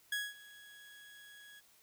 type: tone with ADSR envelope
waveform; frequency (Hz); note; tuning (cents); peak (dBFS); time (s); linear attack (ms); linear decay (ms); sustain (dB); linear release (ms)
30% pulse; 1666; G#6; +5; -30; 0.12-1.61; 4; 210; -21; 24
effects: white hiss -66 dBFS RMS until 1.82 s